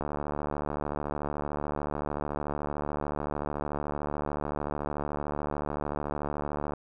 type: click train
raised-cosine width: 1 ms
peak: -18 dBFS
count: 496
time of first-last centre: 0.01-6.736 s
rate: 73.6 Hz
effects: none